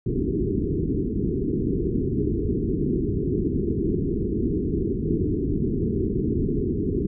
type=low-pass noise; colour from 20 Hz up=white; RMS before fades=-24 dBFS; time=0.06-7.07 s; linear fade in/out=10 ms; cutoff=420 Hz; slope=96 dB/octave; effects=none